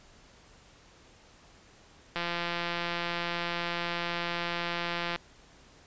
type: click train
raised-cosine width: 0.3 ms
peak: -16 dBFS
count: 517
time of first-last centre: 2.16-5.16 s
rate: 172 Hz
effects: pink hiss -57 dBFS RMS until 5.86 s + resampled to 16000 Hz